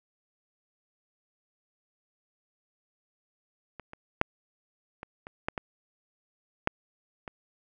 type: clicks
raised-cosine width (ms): 0.5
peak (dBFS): -26 / -28 / -6 / -24 / -26 / -13 / -17 / -8 / -23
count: 9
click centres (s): 3.797 / 3.934 / 4.214 / 5.031 / 5.269 / 5.485 / 5.578 / 6.674 / 7.278
effects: none